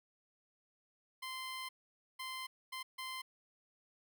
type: tone bursts at uneven times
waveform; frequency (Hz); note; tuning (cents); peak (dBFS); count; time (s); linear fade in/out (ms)
15% pulse; 1039; C6; -12; -35; 4; 1.22-1.69 / 2.19-2.47 / 2.72-2.83 / 2.98-3.22; 10
effects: none